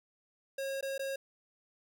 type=tone with dropouts; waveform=square; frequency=543 Hz; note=C#5; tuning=36 cents flat; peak=-35 dBFS; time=0.58-1.16 s; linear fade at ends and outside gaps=5 ms; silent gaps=0.81-0.826 / 0.98-0.993 s; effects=none